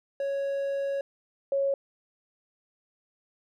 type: tone pair in turn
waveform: triangle / sine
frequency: 554.4 / 551.7 Hz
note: C#5 / C#5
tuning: 0 / -8 cents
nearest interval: unison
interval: 8 cents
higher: first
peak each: -25 / -23 dBFS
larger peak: second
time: 0.2-1.01 / 1.52-1.74 s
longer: first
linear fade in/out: 2 ms
effects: none